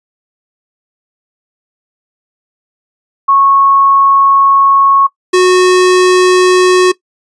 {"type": "tone pair in turn", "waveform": ["sine", "square"], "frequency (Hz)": [1100, 366.3], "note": ["C#6", "F#4"], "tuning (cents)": [-14, -17], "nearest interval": "octave + perfect fifth", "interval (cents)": 1903, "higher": "first", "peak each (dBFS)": -5, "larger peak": "neither", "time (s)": [[3.28, 5.07], [5.33, 6.92]], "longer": "first", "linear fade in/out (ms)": 10, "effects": ["noise-tail reverb RT60 0.1 s tail -18 dB re dry", "resampled to 22050 Hz"]}